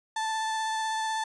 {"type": "tone with vibrato", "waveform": "35% pulse", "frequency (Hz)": 880, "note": "A5", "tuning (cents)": 0, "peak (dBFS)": -26, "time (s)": [0.16, 1.24], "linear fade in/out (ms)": 5, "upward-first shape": "sine", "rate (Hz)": 16, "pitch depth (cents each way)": 12, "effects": ["resampled to 22050 Hz"]}